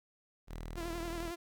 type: tone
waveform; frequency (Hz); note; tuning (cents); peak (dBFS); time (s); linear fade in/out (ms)
sawtooth; 40.19; E1; -43; -37; 0.47-1.33; 50
type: tone with vibrato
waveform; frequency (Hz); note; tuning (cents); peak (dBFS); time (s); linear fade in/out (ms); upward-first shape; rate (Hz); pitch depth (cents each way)
sawtooth; 338.8; E4; +48; -35; 0.76-1.36; 20; triangle; 11; 67
effects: 12-bit